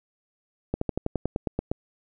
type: slowing click train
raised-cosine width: 2 ms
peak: -12 dBFS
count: 11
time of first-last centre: 0.74-1.715 s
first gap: 74 ms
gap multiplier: 1.06
effects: none